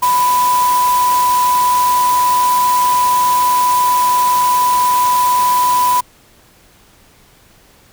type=tone in noise; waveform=sine; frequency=992 Hz; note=B5; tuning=7 cents sharp; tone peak=-10 dBFS; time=0.02-6.01 s; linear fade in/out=10 ms; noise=white; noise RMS=-23 dBFS; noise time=0.02-6.01 s; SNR=+10 dB; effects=pink hiss -48 dBFS RMS until 7.92 s